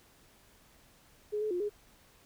sine tone with pitch steps, 419.7 / 428.9 / 355.4 / 414.7 Hz, G#4 / A4 / F4 / G#4, +18 / -44 / +30 / -3 cents, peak -30 dBFS, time 1.32-1.696 s, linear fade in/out 20 ms, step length 94 ms, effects pink hiss -62 dBFS RMS until 2.25 s

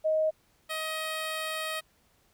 sine / 10% pulse tone pair in turn, 627 / 630.6 Hz, D#5 / D#5, +13 / +23 cents, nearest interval unison, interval 10 cents, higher second, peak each -23 dBFS, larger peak neither, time 0.04-0.31 / 0.69-1.81 s, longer second, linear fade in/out 20 ms, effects pink hiss -67 dBFS RMS until 2.33 s

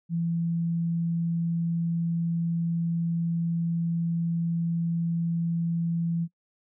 sine tone, 168 Hz, E3, 33 cents sharp, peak -24 dBFS, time 0.09-6.28 s, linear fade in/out 50 ms, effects noise-tail reverb RT60 0.1 s tail -22 dB re dry

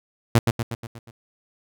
sawtooth tone with echo, 116.54 Hz, A#2, in tune, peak -8 dBFS, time 0.35-0.39 s, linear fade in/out 5 ms, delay 120 ms, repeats 6, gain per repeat -5 dB, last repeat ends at 1.11 s, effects none

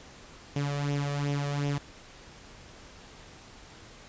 sawtooth tone with flanger, 143.2 Hz, D3, 43 cents flat, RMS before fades -30 dBFS, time 0.56-1.78 s, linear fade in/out 2 ms, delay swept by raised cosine 0.33 to 1.73 ms, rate 2.7 Hz, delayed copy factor +0.6, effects pink hiss -50 dBFS RMS until 4.08 s + resampled to 16000 Hz

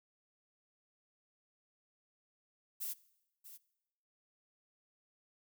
violet noise with echo, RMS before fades -40 dBFS, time 2.8-2.94 s, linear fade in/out 20 ms, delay 640 ms, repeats 1, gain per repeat -13 dB, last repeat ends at 3.58 s, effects noise-tail reverb RT60 0.9 s tail -21 dB re dry

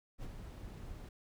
brown noise with ADSR envelope, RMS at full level -42 dBFS, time 0.18-1.09 s, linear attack 53 ms, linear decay 41 ms, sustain -5 dB, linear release 4 ms, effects none

